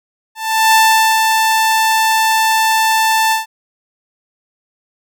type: tone with ADSR envelope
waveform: sawtooth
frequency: 885 Hz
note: A5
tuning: 10 cents sharp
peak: -3 dBFS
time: 0.35-3.46 s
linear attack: 390 ms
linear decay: 430 ms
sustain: -4 dB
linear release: 140 ms
effects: none